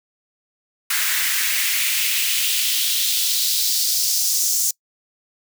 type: noise with high-pass filter sweep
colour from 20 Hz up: white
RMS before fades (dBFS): -20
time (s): 0.9-4.71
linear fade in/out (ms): 5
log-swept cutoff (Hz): 1600 to 6300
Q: 2.3
effects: noise-tail reverb RT60 0.1 s tail -24 dB re dry